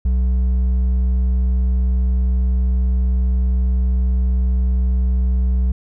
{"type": "tone with hard clipping", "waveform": "sine", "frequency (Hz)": 62.4, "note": "B1", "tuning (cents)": 19, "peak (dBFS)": -15, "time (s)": [0.05, 5.72], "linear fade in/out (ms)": 5, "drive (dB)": 4, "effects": []}